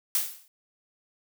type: noise with exponential decay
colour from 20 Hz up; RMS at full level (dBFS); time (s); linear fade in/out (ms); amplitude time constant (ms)
blue; -22; 0.15-0.48; 1; 70
effects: none